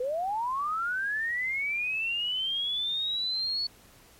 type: linear sweep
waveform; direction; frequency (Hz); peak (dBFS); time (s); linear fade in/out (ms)
sine; up; 480 to 4435; -27; 0-3.67; 5
effects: pink hiss -56 dBFS RMS until 4.19 s + MP3 64 kbps